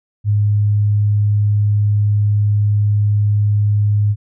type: tone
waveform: sine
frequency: 103.83 Hz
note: G#2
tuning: in tune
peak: -11 dBFS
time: 0.24-4.16 s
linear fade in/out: 50 ms
effects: none